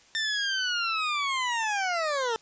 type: linear sweep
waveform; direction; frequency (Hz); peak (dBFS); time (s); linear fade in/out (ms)
20% pulse; down; 1800 to 438.3; -21; 0.15-2.36; 0
effects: white hiss -57 dBFS RMS until 2.41 s + resampled to 16000 Hz